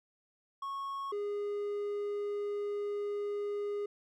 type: tone pair in turn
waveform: triangle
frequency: 1100 / 410.4 Hz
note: C#6 / G#4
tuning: -14 / -21 cents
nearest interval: octave + perfect fourth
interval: 1707 cents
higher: first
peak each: -34 / -31 dBFS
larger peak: second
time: 0.62-1.12 / 1.12-3.86 s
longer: second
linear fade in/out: 5 ms
effects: none